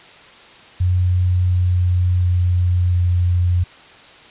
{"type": "tone with pitch steps", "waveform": "sine", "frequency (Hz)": [90.4, 89.83, 89.26, 88.69], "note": ["F#2", "F2", "F2", "F2"], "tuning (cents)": [-40, 49, 38, 27], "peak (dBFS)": -13, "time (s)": [0.8, 3.64], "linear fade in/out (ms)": 10, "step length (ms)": 710, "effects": ["white hiss -43 dBFS RMS until 4.3 s", "resampled to 8000 Hz"]}